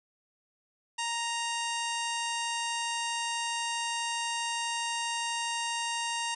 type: harmonic tone with a mistuned harmonic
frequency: 932.3 Hz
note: A#5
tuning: in tune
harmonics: 1 / 2 / 3 / 4 / 5 / 6 / 7 / 8 / 9 / 10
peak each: -34 / -39 / -36 / -42 / -44 / -43 / -44 / -43 / -45 / -46 dBFS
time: 0.98-6.35 s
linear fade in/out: 10 ms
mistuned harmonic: 7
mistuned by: -45 cents
effects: none